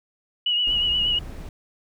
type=tone with vibrato; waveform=sine; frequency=2910 Hz; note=F#7; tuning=29 cents flat; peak=-19 dBFS; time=0.46-1.19 s; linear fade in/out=5 ms; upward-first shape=sine; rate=8.4 Hz; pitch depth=35 cents each way
type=noise; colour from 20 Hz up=brown; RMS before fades=-35 dBFS; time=0.67-1.49 s; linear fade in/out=2 ms
effects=none